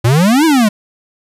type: exponential two-way sweep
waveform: square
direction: up then down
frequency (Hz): 110 to 334.8 to 200.6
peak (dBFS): -8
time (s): 0.04-0.69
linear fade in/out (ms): 10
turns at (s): 0.45
effects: resampled to 32000 Hz + 8-bit